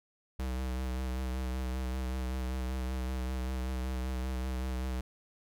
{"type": "tone with vibrato", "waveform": "square", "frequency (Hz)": 64, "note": "C2", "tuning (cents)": -38, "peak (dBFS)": -33, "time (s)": [0.39, 5.01], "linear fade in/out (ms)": 5, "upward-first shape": "sine", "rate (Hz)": 5.2, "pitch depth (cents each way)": 29, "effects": []}